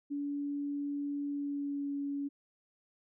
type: tone with pitch glide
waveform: sine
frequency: 286.1 to 282.5 Hz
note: D4 to C#4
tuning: -45 to +33 cents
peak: -33 dBFS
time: 0.1-2.29 s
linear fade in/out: 20 ms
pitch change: -22 cents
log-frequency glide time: 1.29-1.94 s
effects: none